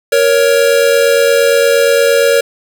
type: tone pair together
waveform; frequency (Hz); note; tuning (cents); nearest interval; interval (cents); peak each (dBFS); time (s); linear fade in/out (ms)
square; 468.4 / 557; A#4 / C#5; +8 / +8; minor third; 300; -11; 0.12-2.41; 5
effects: none